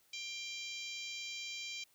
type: harmonic tone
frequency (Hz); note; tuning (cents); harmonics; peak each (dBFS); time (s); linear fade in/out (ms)
791; G5; +15; 3 / 4 / 5 / 6 / 7 / 8 / 9; -45 / -47 / -49 / -51 / -52 / -53 / -54; 0.13-1.84; 5
effects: white hiss -70 dBFS RMS until 1.94 s